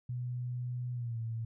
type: tone with pitch glide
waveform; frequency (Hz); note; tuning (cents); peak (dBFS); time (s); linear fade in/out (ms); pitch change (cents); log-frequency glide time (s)
sine; 123.47 to 113.88; B2 to A#2; 0 to -40; -34; 0.09-1.45; 5; -140; 0.93-1.19
effects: none